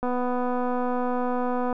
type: click train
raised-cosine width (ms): 1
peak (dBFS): -15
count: 422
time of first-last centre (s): 0.03-1.728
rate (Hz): 248
effects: none